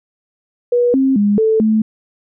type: tone with pitch steps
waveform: sine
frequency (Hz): 484.7 / 266.9 / 204.9 / 440.7 / 218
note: B4 / C4 / G#3 / A4 / A3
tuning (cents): -32 / +35 / -23 / +3 / -16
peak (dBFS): -10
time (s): 0.72-1.82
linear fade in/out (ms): 5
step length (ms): 220
effects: none